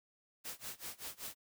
white noise with tremolo, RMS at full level -43 dBFS, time 0.44-1.35 s, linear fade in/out 20 ms, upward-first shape sine, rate 5.2 Hz, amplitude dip 95%, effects none

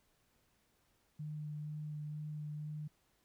sine tone with vibrato, 150.9 Hz, D3, 47 cents sharp, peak -40 dBFS, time 1.19-2.88 s, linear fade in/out 10 ms, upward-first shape sine, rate 2.1 Hz, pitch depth 11 cents each way, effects pink hiss -75 dBFS RMS until 3.24 s

